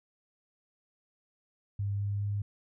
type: tone with pitch steps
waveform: sine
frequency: 100.6 / 101.3 / 102 Hz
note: G2 / G#2 / G#2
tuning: +45 / -43 / -31 cents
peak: -29 dBFS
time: 1.79-2.42 s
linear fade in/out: 5 ms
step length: 210 ms
effects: none